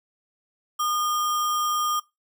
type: tone with sample-and-hold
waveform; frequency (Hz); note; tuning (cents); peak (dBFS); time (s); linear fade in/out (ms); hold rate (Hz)
sine; 1217; D#6; -39; -22; 0.79-2; 10; 4410
effects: noise-tail reverb RT60 0.2 s tail -18 dB re dry